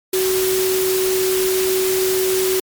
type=tone in noise; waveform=sine; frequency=375.5 Hz; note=F#4; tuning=26 cents sharp; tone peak=-16 dBFS; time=0.13-2.6 s; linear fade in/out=5 ms; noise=white; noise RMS=-23 dBFS; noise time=0.13-2.6 s; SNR=+4 dB; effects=MP3 96 kbps